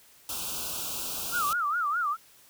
white band-stop noise, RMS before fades -34 dBFS, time 0.29-1.53 s, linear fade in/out 2 ms, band 1500 to 2500 Hz, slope 96 dB/octave
sine tone with vibrato, 1292 Hz, E6, 35 cents flat, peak -25 dBFS, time 1.31-2.17 s, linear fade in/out 50 ms, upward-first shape sine, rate 4.8 Hz, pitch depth 200 cents each way
effects white hiss -57 dBFS RMS until 2.49 s

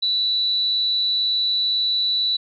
sine tone with amplitude modulation, 3951 Hz, B7, in tune, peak -16 dBFS, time 0.02-2.37 s, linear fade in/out 10 ms, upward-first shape sine, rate 247 Hz, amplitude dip 40%, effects none

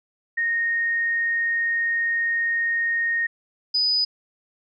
sine tone pair in turn, 1855 / 4980 Hz, A#6 / D#8, -9 / +1 cents, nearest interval octave + perfect fourth, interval 1710 cents, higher second, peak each -20 / -18 dBFS, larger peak second, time 0.37-3.27 / 3.74-4.05 s, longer first, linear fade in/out 10 ms, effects none

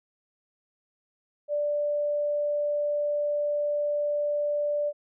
sine tone, 587.3 Hz, D5, in tune, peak -24 dBFS, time 1.48-4.93 s, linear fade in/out 50 ms, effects none

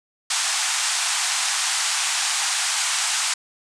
white band-pass noise, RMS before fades -23 dBFS, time 0.3-3.34 s, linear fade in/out 5 ms, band 750 to 9100 Hz, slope 48 dB/octave, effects none

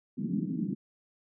pink band-pass noise, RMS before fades -32 dBFS, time 0.17-0.75 s, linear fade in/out 20 ms, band 160 to 300 Hz, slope 48 dB/octave, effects none

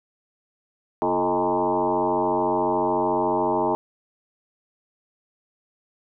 sine tone with frequency modulation, 625 Hz, D#5, 8 cents sharp, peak -19 dBFS, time 1.02-3.75 s, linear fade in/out 0 ms, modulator 93.9 Hz, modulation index 3.9, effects none

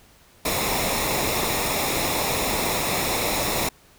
pink noise with comb filter, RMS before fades -24 dBFS, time 0.45-3.69 s, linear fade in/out 5 ms, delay 0.65 ms, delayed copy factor -0.6, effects pink hiss -54 dBFS RMS until 3.98 s

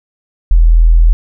sine tone, 41.2 Hz, E1, in tune, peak -3 dBFS, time 0.51-1.13 s, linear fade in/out 0 ms, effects none

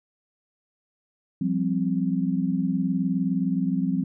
sine chord, F suspended second, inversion none, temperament equal with one note detuned, 174.61 / 193.97 / 261.6 Hz, F3 / G3 / C4, 0 / -18 / 0 cents, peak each -26 dBFS, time 1.41-4.04 s, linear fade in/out 5 ms, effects none

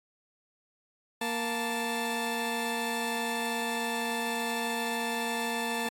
15% pulse tone pair together, 233.1 / 880 Hz, A#3 / A5, 0 / 0 cents, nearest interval octave + major seventh, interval 2300 cents, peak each -26 dBFS, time 1.21-5.89 s, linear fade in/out 5 ms, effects AAC 48 kbps

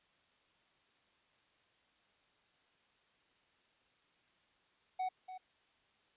triangle tone with echo, 745 Hz, F#5, 12 cents sharp, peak -32 dBFS, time 4.99-5.09 s, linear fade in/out 10 ms, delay 290 ms, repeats 1, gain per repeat -11 dB, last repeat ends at 5.38 s, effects white hiss -72 dBFS RMS until 6.16 s + resampled to 8000 Hz

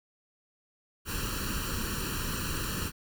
pink noise with comb filter, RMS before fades -33 dBFS, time 1.05-2.92 s, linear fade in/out 50 ms, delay 0.7 ms, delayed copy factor +0.9, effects none

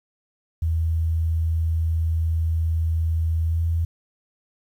sine tone with pitch glide, 81.4 to 82.92 Hz, E2 to E2, -21 to +11 cents, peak -19 dBFS, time 0.62-3.85 s, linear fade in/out 5 ms, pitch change +32 cents, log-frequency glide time 3.46-3.61 s, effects 9-bit

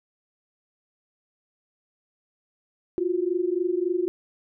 sine tone pair together, 344.9 / 368.5 Hz, F4 / F#4, -22 / -7 cents, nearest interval minor second, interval 115 cents, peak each -25 dBFS, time 2.98-4.08 s, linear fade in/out 0 ms, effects none

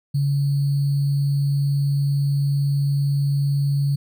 sine tone with sample-and-hold, 141.1 Hz, C#3, 31 cents sharp, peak -17 dBFS, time 0.14-3.96 s, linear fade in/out 10 ms, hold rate 4410 Hz, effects none

